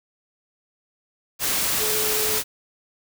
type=tone in noise; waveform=sine; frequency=430.5 Hz; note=A4; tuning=38 cents flat; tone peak=-28 dBFS; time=1.78-2.41 s; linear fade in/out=50 ms; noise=white; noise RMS=-23 dBFS; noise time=1.39-2.44 s; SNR=-8 dB; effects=none